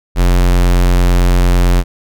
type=tone; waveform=square; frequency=44.48 Hz; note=F1; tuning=32 cents sharp; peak=-8 dBFS; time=0.15-1.84 s; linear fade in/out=50 ms; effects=none